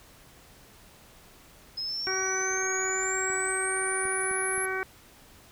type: exponential sweep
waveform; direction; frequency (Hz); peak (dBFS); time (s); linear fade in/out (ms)
sine; up; 5090 to 11175; -30; 1.77-4.66; 10
type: harmonic tone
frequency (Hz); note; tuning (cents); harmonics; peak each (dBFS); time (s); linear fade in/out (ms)
378.7; F#4; +40; 1 / 2 / 3 / 4 / 5 / 6; -33 / -39 / -37 / -32 / -39 / -37; 2.07-4.83; 0
type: clicks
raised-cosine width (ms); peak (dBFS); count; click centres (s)
3; -34; 4; 3.301 / 4.054 / 4.312 / 4.579
effects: pink hiss -54 dBFS RMS until 5.51 s